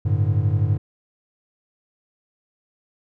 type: chord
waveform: triangle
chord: G suspended second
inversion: none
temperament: equal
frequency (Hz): 98 / 110 / 146.83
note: G2 / A2 / D3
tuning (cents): 0 / 0 / 0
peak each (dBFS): -18 / -19 / -23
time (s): 0.05-0.78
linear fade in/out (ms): 10
effects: none